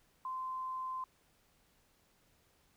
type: tone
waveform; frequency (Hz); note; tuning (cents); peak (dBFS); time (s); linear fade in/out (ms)
sine; 1036; C6; -17; -37; 0.25-1.04; 2
effects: pink hiss -71 dBFS RMS until 2.76 s